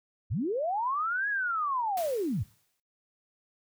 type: linear two-way sweep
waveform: sine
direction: up then down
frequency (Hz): 69.3 to 1694 to 69.3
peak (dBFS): -27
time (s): 0.3-2.44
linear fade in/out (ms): 20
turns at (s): 1.29
type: noise with exponential decay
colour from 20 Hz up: white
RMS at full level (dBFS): -40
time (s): 1.97-2.8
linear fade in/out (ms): 2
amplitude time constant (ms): 180
effects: noise-tail reverb RT60 0.3 s tail -19 dB re dry